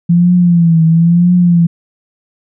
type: tone with vibrato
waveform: sine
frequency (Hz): 170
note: F3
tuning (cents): -46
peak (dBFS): -5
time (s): 0.09-1.67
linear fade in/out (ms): 10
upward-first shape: triangle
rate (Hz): 1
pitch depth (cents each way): 95
effects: none